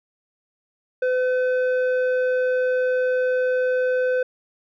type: tone with low-pass filter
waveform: square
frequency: 507 Hz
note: B4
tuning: 45 cents sharp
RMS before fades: -21 dBFS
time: 1.02-4.23 s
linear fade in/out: 5 ms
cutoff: 1300 Hz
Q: 1.4
effects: none